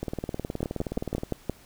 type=two click trains; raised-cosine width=2 ms; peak=-13 / -17 dBFS; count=6 / 24; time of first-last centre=0.63-1.497 / 0.03-1.234 s; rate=5.77 / 19.1 Hz; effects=pink hiss -54 dBFS RMS until 1.65 s